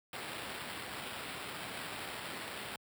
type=noise with sample-and-hold; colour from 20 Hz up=white; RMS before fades=-43 dBFS; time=0.13-2.76 s; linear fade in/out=2 ms; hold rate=6300 Hz; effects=high-pass 80 Hz 12 dB/octave